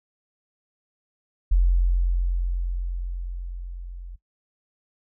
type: tone with level ramp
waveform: sine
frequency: 44.12 Hz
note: F1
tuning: 18 cents sharp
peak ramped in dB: -14 to -35 dBFS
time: 1.51-4.16 s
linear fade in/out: 10 ms
effects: noise-tail reverb RT60 0.1 s tail -18 dB re dry